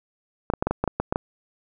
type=clicks; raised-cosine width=1 ms; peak=-8 dBFS; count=10; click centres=0.501 / 0.537 / 0.625 / 0.67 / 0.71 / 0.84 / 0.877 / 1 / 1.125 / 1.159 s; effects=none